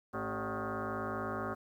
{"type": "tone with frequency modulation", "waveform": "sine", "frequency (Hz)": 436, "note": "A4", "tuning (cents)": -16, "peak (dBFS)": -34, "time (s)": [0.13, 1.55], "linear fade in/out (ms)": 20, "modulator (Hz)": 164, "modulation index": 6.1, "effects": ["11-bit"]}